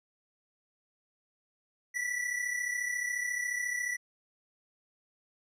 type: tone pair together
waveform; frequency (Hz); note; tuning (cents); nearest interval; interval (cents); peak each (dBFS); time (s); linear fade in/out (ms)
square; 1954 / 1988.2; B6 / B6; -19 / +11; unison; 30; -33 / -38; 1.94-3.97; 20
effects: low-pass 11000 Hz 12 dB/octave